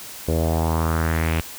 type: tone with low-pass filter sweep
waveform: sawtooth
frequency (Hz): 81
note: E2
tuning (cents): -30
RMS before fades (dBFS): -21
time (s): 0.28-1.41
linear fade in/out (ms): 5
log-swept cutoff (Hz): 490 to 2800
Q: 3
effects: white hiss -37 dBFS RMS until 1.58 s